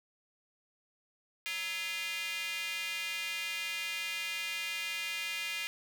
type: tone with high-pass filter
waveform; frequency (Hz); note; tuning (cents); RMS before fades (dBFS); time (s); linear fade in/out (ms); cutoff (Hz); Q
square; 187.2; F#3; +20; -37; 1.46-5.67; 0; 2400; 3.3
effects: none